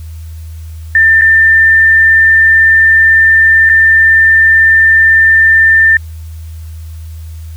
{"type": "tone with dropouts", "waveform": "sine", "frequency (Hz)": 1791, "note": "A6", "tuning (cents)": 30, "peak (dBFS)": -3, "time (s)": [0.95, 5.97], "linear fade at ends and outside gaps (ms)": 2, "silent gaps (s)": [[1.212, 1.218], [3.692, 3.697]], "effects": ["added 80 Hz sine -23 dBFS peak until 7.56 s", "white hiss -44 dBFS RMS until 7.56 s"]}